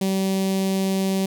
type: tone with notch filter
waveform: sawtooth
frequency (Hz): 192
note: G3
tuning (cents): -36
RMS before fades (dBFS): -22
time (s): 0.01-1.26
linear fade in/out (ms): 5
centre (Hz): 1400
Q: 0.66
effects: none